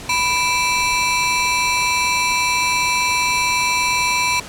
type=ring-modulated tone; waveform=sawtooth; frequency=1661.2 Hz; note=G#6; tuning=in tune; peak=-9 dBFS; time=0.09-4.4 s; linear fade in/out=5 ms; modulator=670 Hz; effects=pink hiss -34 dBFS RMS until 4.48 s + low-pass 10000 Hz 12 dB/octave